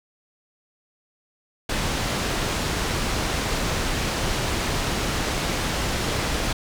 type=low-pass noise; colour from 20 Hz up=pink; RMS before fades=-25 dBFS; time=1.69-6.53 s; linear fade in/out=5 ms; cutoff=7200 Hz; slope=12 dB/octave; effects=none